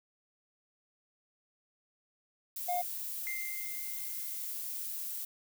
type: noise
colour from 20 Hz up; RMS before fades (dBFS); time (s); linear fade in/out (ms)
violet; -39; 2.56-5.25; 5
type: tone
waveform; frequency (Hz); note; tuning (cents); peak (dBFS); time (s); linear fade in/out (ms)
triangle; 712; F5; +33; -28; 2.68-2.82; 10
type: tone with exponential decay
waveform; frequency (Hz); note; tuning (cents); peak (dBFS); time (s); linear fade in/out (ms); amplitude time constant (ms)
triangle; 2093; C7; 0; -34; 3.27-4.79; 0; 330
effects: none